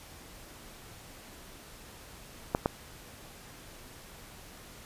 clicks, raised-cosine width 1 ms, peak -11 dBFS, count 2, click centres 2.549 / 2.659 s, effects pink hiss -50 dBFS RMS until 4.85 s + resampled to 32000 Hz

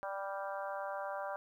harmonic tone with a mistuned harmonic, 196 Hz, G3, in tune, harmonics 3 / 4 / 5 / 6 / 7 / 8, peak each -41 / -43 / -45 / -47 / -48 / -49 dBFS, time 0.03-1.36 s, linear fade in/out 0 ms, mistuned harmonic 7, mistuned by +21 cents, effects 12-bit

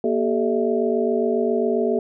sine tone cluster, 237.5 / 386.2 / 433.6 / 607 / 666 Hz, A#3 / G4 / A4 / D#5 / E5, +33 / -26 / -25 / -43 / +18 cents, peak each -24 / -23 / -22 / -30 / -27 dBFS, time 0.04-1.99 s, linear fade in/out 2 ms, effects none

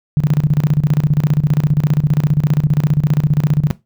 sine tone with tremolo, 148.4 Hz, D3, 18 cents sharp, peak -8 dBFS, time 0.17-3.71 s, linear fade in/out 0 ms, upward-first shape square, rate 15 Hz, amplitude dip 80%, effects noise-tail reverb RT60 0.2 s tail -17 dB re dry

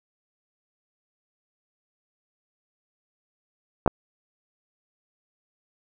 clicks, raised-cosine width 1 ms, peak -5 dBFS, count 2, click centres 3.862 / 3.877 s, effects none

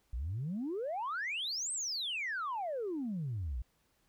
sine exponential two-way sweep, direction up then down, 53.5 to 8500 to 53.5 Hz, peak -33 dBFS, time 0.13-3.62 s, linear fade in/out 5 ms, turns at 1.72 s, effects tanh soft clip ceiling -31 dBFS + pink hiss -74 dBFS RMS until 4.08 s

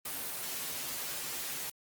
white noise with comb filter, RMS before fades -38 dBFS, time 0.05-1.7 s, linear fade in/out 5 ms, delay 9.5 ms, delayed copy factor -0.7, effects high-pass 80 Hz 12 dB/octave + Opus 32 kbps

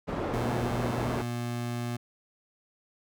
white low-pass noise, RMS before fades -32 dBFS, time 0.07-1.23 s, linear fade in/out 20 ms, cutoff 710 Hz, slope 12 dB/octave
25% pulse tone, 120 Hz, B2, 49 cents flat, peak -27 dBFS, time 0.33-1.97 s, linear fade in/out 10 ms
effects none

